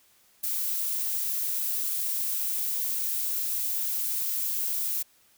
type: noise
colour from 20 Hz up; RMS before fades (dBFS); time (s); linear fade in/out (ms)
violet; -29; 0.43-5.03; 10
effects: white hiss -62 dBFS RMS until 5.37 s